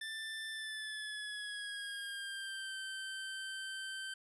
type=tone with pitch glide; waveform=25% pulse; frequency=1773 to 1552.4 Hz; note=A6 to G6; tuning=+13 to -17 cents; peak=-37 dBFS; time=0.01-4.14 s; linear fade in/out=5 ms; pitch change=-230 cents; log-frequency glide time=0.51-2.76 s; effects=resampled to 24000 Hz